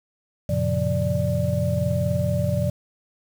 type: tone cluster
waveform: sine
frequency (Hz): 92.5 / 116.5 / 137.5 / 176.9 / 587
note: F#2 / A#2 / C#3 / F3 / D5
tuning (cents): 0 / -1 / -14 / +23 / -1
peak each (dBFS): -26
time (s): 0.49-2.7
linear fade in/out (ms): 5
effects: tanh soft clip ceiling -8 dBFS + 7-bit